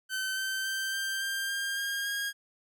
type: tone with pitch steps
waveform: sawtooth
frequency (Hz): 1534 / 1547.3 / 1560.8 / 1574.4 / 1588.1 / 1601.9 / 1615.9 / 1629.9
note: G6 / G6 / G6 / G6 / G6 / G6 / G#6 / G#6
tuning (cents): -38 / -23 / -8 / +7 / +22 / +37 / -48 / -33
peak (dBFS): -27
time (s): 0.09-2.33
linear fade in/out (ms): 50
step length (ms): 280
effects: none

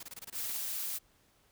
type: noise bursts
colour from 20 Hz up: white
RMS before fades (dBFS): -45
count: 11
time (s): 0-0.571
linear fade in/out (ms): 5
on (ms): 31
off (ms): 23
type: noise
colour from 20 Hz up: blue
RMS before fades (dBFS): -37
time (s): 0.34-0.99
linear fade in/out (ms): 20
effects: pink hiss -68 dBFS RMS until 1.51 s

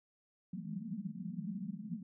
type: band-pass noise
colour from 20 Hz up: white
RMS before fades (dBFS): -42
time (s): 0.53-2.03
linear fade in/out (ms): 5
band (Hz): 160 to 230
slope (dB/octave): 96
effects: none

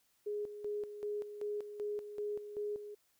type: tone with tremolo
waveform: sine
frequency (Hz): 415.8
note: G#4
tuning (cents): +2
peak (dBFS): -35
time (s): 0.26-2.95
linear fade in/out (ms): 10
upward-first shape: square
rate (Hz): 2.6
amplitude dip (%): 65
effects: white hiss -74 dBFS RMS until 3.19 s

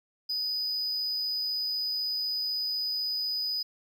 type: tone with amplitude modulation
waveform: triangle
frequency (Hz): 4978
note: D#8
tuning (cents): 0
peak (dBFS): -26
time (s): 0.29-3.63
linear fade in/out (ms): 10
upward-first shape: sine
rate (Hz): 160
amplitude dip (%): 25
effects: 11-bit

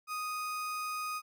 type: tone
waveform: 35% pulse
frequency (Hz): 1244.5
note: D#6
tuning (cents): 0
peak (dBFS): -33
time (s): 0.07-1.22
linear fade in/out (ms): 50
effects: none

